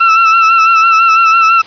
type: tone with vibrato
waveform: 35% pulse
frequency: 1336 Hz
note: E6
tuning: 23 cents sharp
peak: -3 dBFS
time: 0-1.62 s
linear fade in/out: 10 ms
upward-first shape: sine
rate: 6 Hz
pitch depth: 37 cents each way
effects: white hiss -33 dBFS RMS until 1.66 s + resampled to 11025 Hz